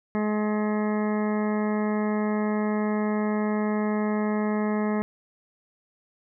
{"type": "harmonic tone", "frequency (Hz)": 211.7, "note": "G#3", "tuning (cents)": 33, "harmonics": [1, 2, 3, 4, 5, 6, 8, 9, 10], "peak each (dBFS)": [-24, -30, -34, -36, -38, -40, -42, -43, -44], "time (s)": [0.15, 5.02], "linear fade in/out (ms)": 0, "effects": []}